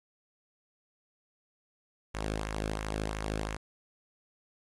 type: tone with flanger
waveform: sawtooth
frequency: 53 Hz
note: G#1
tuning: 36 cents sharp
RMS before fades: -35 dBFS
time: 2.14-3.57 s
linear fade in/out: 10 ms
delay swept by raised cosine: 0.21 to 1.05 ms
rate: 2.9 Hz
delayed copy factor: -0.6
effects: resampled to 24000 Hz + 9-bit